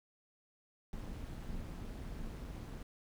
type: noise with amplitude modulation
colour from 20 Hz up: brown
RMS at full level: -41 dBFS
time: 0.93-2.83 s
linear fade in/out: 2 ms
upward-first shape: sine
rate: 200 Hz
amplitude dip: 65%
effects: none